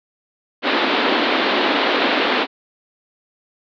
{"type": "band-pass noise", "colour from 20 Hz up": "pink", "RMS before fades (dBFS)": -18, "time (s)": [0.62, 2.47], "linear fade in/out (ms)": 50, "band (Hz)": [240, 4100], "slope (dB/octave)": 48, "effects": []}